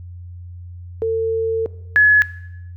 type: tone pair in turn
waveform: sine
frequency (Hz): 450 / 1699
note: A4 / G#6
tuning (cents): +39 / +39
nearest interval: octave + major seventh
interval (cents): 2300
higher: second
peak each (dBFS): -16 / -8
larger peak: second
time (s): 1.02-1.66 / 1.96-2.22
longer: first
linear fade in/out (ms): 0
effects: noise-tail reverb RT60 0.9 s tail -18 dB re dry + added 88 Hz sine -32 dBFS peak until 2.76 s